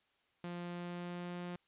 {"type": "tone with pitch glide", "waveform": "sawtooth", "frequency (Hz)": [174.61, 176.54], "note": ["F3", "F3"], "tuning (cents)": [0, 19], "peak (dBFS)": -37, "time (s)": [0.44, 1.56], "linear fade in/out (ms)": 2, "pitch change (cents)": 19, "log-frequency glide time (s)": [0.62, 1.45], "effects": ["white hiss -75 dBFS RMS until 1.67 s", "resampled to 8000 Hz"]}